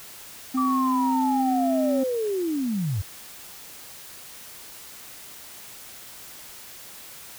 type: tone with pitch glide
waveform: triangle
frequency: 259.9 to 262.2 Hz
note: C4 to C4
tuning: -11 to +4 cents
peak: -20 dBFS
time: 0.54-2.04 s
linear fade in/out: 10 ms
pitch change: +15 cents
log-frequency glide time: 0.8-1.59 s
type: linear sweep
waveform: sine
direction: down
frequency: 1174 to 86.5 Hz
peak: -23 dBFS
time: 0.57-3.02 s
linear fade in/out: 10 ms
effects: white hiss -43 dBFS RMS until 7.38 s